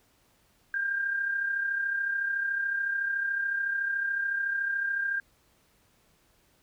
sine tone pair together, 1566.2 / 1600 Hz, G6 / G6, -2 / +35 cents, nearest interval unison, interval 37 cents, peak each -37 / -27 dBFS, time 0.74-5.2 s, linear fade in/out 2 ms, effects pink hiss -66 dBFS RMS until 6.62 s

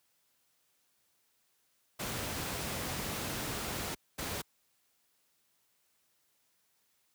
pink noise bursts at uneven times, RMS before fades -37 dBFS, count 2, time 1.99-3.95 / 4.18-4.42 s, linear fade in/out 10 ms, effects white hiss -74 dBFS RMS until 7.14 s + high-pass 60 Hz 12 dB/octave

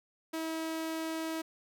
sawtooth tone, 322.2 Hz, E4, 39 cents flat, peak -30 dBFS, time 0.33-1.42 s, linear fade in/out 10 ms, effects none

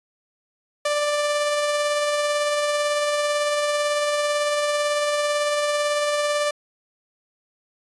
sawtooth tone with tremolo, 589 Hz, D5, 5 cents sharp, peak -15 dBFS, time 0.85-6.51 s, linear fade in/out 5 ms, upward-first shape triangle, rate 18 Hz, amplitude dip 30%, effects resampled to 24000 Hz

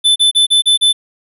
square tone bursts, 3517 Hz, A7, 1 cent flat, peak -8 dBFS, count 6, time 0.04-0.93 s, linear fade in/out 20 ms, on 120 ms, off 34 ms, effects resampled to 32000 Hz

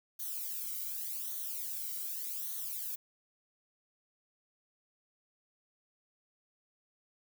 violet noise with flanger, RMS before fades -39 dBFS, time 0.19-2.96 s, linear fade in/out 10 ms, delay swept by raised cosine 0.39 to 1.16 ms, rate 0.86 Hz, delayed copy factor -0.95, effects none

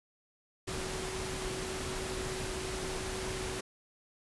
sine tone in noise, 375.8 Hz, F#4, 27 cents sharp, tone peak -40 dBFS, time 0.67-3.61 s, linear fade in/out 10 ms, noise pink, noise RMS -38 dBFS, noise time 0.67-3.61 s, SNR -5 dB, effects resampled to 24000 Hz

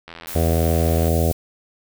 click train, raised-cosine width 0.3 ms, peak -20 dBFS, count 85, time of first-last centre 0.08-1.081 s, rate 83.9 Hz
blue noise, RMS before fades -32 dBFS, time 0.27-1.33 s, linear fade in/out 5 ms
harmonic tone, 82.1 Hz, E2, 6 cents flat, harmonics 1 / 2 / 3 / 4 / 5 / 6 / 7 / 8 / 9, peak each -18 / -24 / -27 / -29 / -27 / -27 / -27 / -29 / -31 dBFS, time 0.35-1.32 s, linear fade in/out 5 ms
effects none

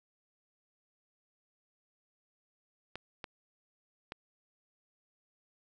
clicks, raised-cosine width 0.3 ms, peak -24 dBFS, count 3, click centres 2.956 / 3.242 / 4.121 s, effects none

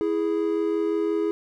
triangle tone pair together, 329.6 / 415.3 Hz, E4 / G#4, 0 / 0 cents, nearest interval major third, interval 400 cents, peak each -23 / -22 dBFS, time 0.01-1.31 s, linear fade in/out 0 ms, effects none

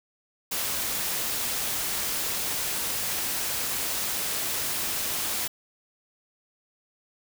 white noise, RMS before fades -29 dBFS, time 0.51-5.48 s, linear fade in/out 10 ms, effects none

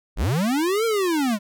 square linear two-way sweep, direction up then down, 30.87 to 466.2 to 195.3 Hz, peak -20 dBFS, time 0.16-1.39 s, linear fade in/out 50 ms, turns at 0.85 s, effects none

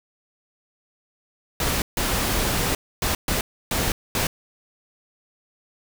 pink noise bursts at uneven times, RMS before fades -23 dBFS, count 6, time 1.6-1.82 / 1.97-2.75 / 3.02-3.15 / 3.28-3.41 / 3.71-3.92 / 4.15-4.27 s, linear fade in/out 2 ms, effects none

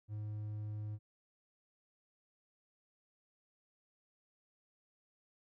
triangle tone, 105.9 Hz, G#2, 34 cents sharp, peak -37 dBFS, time 0.08-0.99 s, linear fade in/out 50 ms, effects none

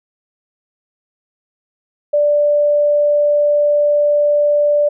sine tone, 587.3 Hz, D5, in tune, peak -10 dBFS, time 2.13-4.89 s, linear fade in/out 10 ms, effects none

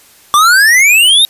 square exponential sweep, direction up, 1149 to 3800 Hz, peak -5 dBFS, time 0.34-1.25 s, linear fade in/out 0 ms, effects white hiss -43 dBFS RMS until 1.29 s + resampled to 32000 Hz

